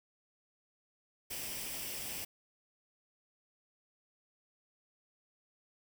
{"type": "noise with comb filter", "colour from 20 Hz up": "white", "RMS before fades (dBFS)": -41, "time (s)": [1.3, 2.25], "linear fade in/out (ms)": 10, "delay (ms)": 0.37, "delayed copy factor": 0.5, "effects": []}